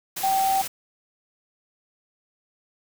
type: tone in noise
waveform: sine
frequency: 773 Hz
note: G5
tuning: 24 cents flat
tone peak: -19 dBFS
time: 0.23-0.62 s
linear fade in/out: 10 ms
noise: white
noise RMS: -31 dBFS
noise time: 0.16-0.68 s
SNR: +9 dB
effects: none